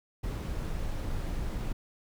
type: noise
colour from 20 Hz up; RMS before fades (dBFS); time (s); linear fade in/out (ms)
brown; -33; 0.23-1.73; 10
effects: none